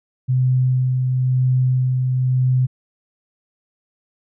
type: tone with tremolo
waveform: sine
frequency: 128.1 Hz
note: C3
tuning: 36 cents flat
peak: -13 dBFS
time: 0.28-2.67 s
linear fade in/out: 20 ms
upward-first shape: sine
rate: 0.99 Hz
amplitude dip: 30%
effects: none